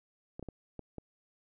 clicks, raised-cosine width 2 ms, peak -28 dBFS, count 5, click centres 0.395 / 0.427 / 0.487 / 0.793 / 0.983 s, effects none

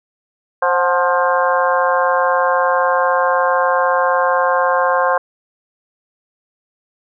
harmonic tone with a mistuned harmonic, 176.1 Hz, F3, 15 cents sharp, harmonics 3 / 4 / 5 / 6 / 7 / 8 / 9, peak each -17 / -20 / -22 / -17 / -28 / -25 / -22 dBFS, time 0.62-5.18 s, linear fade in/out 5 ms, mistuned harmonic 4, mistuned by +61 cents, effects none

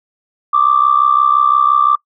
sine tone with amplitude modulation, 1174.7 Hz, D6, in tune, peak -4 dBFS, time 0.53-1.96 s, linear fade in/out 10 ms, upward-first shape sine, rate 65.8 Hz, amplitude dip 85%, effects noise-tail reverb RT60 0.1 s tail -24 dB re dry + tanh soft clip ceiling 0 dBFS

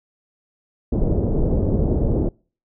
pink low-pass noise, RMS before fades -19 dBFS, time 0.92-2.29 s, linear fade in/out 5 ms, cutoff 510 Hz, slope 24 dB/octave, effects noise-tail reverb RT60 0.4 s tail -26 dB re dry

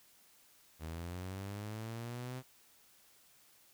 sawtooth linear sweep, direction up, 77.78 to 130 Hz, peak -37 dBFS, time 0.79-2.43 s, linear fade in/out 50 ms, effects white hiss -65 dBFS RMS until 3.73 s

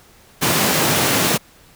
pink high-pass noise, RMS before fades -17 dBFS, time 0.41-1.38 s, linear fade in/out 20 ms, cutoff 120 Hz, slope 24 dB/octave, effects pink hiss -49 dBFS RMS until 1.75 s

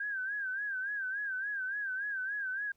sine tone with vibrato, 1593 Hz, G6, 27 cents sharp, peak -33 dBFS, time 0-2.72 s, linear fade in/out 5 ms, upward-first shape sine, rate 3.5 Hz, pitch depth 100 cents each way, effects pink hiss -75 dBFS RMS until 2.76 s

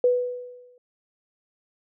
sine tone with exponential decay, 493.9 Hz, B4, in tune, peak -14 dBFS, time 0.04-0.78 s, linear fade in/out 2 ms, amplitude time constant 160 ms, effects none

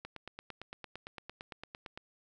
click train, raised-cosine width 0.3 ms, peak -27 dBFS, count 18, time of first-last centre 0.05-1.975 s, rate 8.83 Hz, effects none

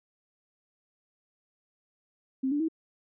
sine tone with pitch steps, 264.3 / 291.6 / 321.7 Hz, C4 / D4 / E4, +18 / -12 / -42 cents, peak -25 dBFS, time 2.43-2.685 s, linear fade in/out 10 ms, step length 85 ms, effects none

